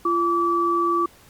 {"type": "tone pair together", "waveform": "sine", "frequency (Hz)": [343, 1153.7], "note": ["F4", "D6"], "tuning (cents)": [-31, -31], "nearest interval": "octave + major sixth", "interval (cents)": 2100, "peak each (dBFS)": [-22, -19], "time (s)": [0.05, 1.06], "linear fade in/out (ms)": 5, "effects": ["pink hiss -51 dBFS RMS until 1.29 s", "MP3 96 kbps"]}